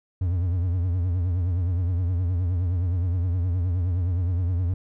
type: tone with vibrato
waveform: triangle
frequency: 88.9 Hz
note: F2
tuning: 31 cents sharp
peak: -19 dBFS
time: 0.21-4.74 s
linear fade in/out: 5 ms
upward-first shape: triangle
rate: 9.6 Hz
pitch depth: 120 cents each way
effects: none